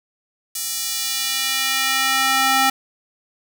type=tone with high-pass filter sweep; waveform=square; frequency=265.9 Hz; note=C4; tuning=28 cents sharp; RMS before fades=-20 dBFS; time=0.55-2.7 s; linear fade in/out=5 ms; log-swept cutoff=6800 to 840 Hz; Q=0.9; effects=7-bit